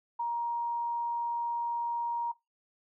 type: tone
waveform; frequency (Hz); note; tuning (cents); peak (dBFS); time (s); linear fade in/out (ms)
sine; 942; A#5; +18; -29; 0.19-2.32; 10
effects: noise-tail reverb RT60 0.2 s tail -20 dB re dry